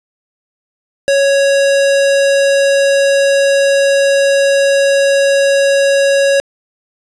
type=tone; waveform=square; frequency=554.4 Hz; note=C#5; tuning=in tune; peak=-9 dBFS; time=1.08-6.4 s; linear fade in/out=0 ms; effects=resampled to 22050 Hz + 8-bit